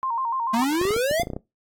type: tone with vibrato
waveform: sine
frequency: 987.8 Hz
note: B5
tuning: in tune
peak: -23 dBFS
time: 0.03-0.64 s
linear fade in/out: 0 ms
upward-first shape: square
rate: 6.8 Hz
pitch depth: 110 cents each way
type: exponential sweep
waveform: square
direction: up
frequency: 220 to 716 Hz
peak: -21 dBFS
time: 0.53-1.23 s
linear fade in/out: 10 ms
type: clicks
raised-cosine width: 2 ms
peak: -17 dBFS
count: 11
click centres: 0.814 / 0.853 / 0.907 / 0.964 / 1.112 / 1.198 / 1.233 / 1.271 / 1.302 / 1.334 / 1.365 s
effects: noise-tail reverb RT60 0.2 s tail -19 dB re dry + AAC 64 kbps